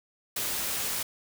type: noise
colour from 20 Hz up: white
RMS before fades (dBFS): -31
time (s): 0.36-1.03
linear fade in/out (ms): 5
effects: none